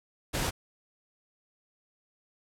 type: noise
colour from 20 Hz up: pink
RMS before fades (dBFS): -30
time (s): 0.33-0.51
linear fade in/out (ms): 20
effects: low-pass 12000 Hz 12 dB/octave